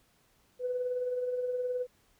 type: tone with tremolo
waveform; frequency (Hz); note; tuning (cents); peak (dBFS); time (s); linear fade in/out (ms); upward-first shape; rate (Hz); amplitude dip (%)
sine; 498.2; B4; +15; -27; 0.59-1.87; 50; triangle; 19; 50
effects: tanh soft clip ceiling -23 dBFS + pink hiss -68 dBFS RMS until 2.19 s